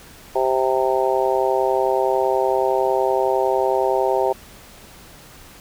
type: harmonic tone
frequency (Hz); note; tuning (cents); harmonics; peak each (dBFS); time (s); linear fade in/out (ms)
130.81; C3; 0; 3 / 4 / 5 / 6 / 7; -21 / -22 / -23 / -24 / -24; 0.35-4.33; 10
effects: pink hiss -44 dBFS RMS until 5.6 s